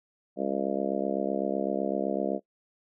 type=harmonic tone; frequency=67.9 Hz; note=C#2; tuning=35 cents flat; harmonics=3 / 4 / 5 / 6 / 7 / 8 / 9 / 10; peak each=-34 / -34 / -34 / -36 / -35 / -36 / -33 / -37 dBFS; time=0.36-2.4 s; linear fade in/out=50 ms; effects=noise-tail reverb RT60 0.1 s tail -21 dB re dry